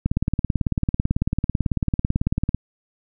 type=click train; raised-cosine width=5 ms; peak=-7 dBFS; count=46; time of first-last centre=0.06-2.546 s; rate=18.1 Hz; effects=none